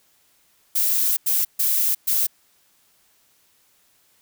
violet noise bursts at uneven times, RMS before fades -20 dBFS, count 4, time 0.75-1.17 / 1.26-1.45 / 1.59-1.95 / 2.07-2.27 s, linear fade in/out 10 ms, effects white hiss -61 dBFS RMS until 4.21 s

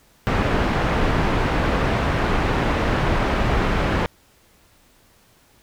pink low-pass noise, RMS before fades -20 dBFS, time 0.27-4.06 s, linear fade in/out 0 ms, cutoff 2000 Hz, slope 12 dB/octave, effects pink hiss -56 dBFS RMS until 5.62 s

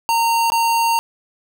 square tone with dropouts, 921 Hz, A#5, 21 cents flat, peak -15 dBFS, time 0.09-0.99 s, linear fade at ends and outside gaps 0 ms, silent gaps 0.501-0.52 s, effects none

